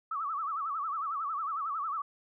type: tone with vibrato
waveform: sine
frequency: 1217 Hz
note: D#6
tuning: 39 cents flat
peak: -31 dBFS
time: 0.11-2.02 s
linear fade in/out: 5 ms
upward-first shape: sine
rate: 11 Hz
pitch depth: 160 cents each way
effects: none